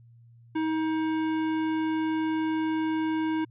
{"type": "tone with tanh clipping", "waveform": "sine", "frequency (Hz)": 316.5, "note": "D#4", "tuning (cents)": 30, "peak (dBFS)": -27, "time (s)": [0.55, 3.45], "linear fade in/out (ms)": 10, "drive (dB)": 18, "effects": ["added 117 Hz sine -51 dBFS peak until 3.5 s", "resampled to 8000 Hz"]}